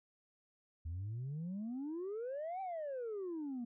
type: exponential two-way sweep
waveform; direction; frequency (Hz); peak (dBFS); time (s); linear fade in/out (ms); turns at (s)
sine; up then down; 78 to 784 to 230.5; -37; 0.85-3.65; 10; 2.61
effects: tanh soft clip ceiling -37 dBFS